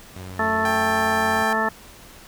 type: tone with pitch glide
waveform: sawtooth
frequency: 92.5 to 91.91 Hz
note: F#2 to F#2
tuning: 0 to -11 cents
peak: -30 dBFS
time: 0.16-1.43 s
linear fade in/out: 5 ms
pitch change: -11 cents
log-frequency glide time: 0.58-1.07 s
type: harmonic tone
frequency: 220.2 Hz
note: A3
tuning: 2 cents sharp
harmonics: 1 / 2 / 3 / 4 / 5 / 6 / 8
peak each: -28 / -29 / -28 / -25 / -29 / -27 / -24 dBFS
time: 0.39-1.69 s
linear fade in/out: 5 ms
type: tone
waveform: sawtooth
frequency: 793 Hz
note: G5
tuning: 20 cents sharp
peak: -22 dBFS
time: 0.65-1.53 s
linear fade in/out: 2 ms
effects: pink hiss -45 dBFS RMS until 2.27 s